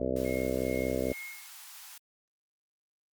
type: harmonic tone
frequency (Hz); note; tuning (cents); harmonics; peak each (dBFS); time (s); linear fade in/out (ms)
64.5; C2; -24; 1 / 2 / 3 / 4 / 5 / 6 / 7 / 8 / 9 / 10; -40 / -41 / -41 / -35 / -39 / -37 / -36 / -36 / -35 / -41; 0-1.13; 5
type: high-pass noise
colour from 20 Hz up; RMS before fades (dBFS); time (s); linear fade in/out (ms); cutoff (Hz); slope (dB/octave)
white; -48; 0.16-1.98; 5; 760; 48
type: tone with tremolo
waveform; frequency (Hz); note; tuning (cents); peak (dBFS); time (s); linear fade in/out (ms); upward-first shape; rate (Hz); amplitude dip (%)
sine; 2155; C#7; -49; -39; 0.24-1.48; 20; sine; 2.3; 85
effects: Opus 48 kbps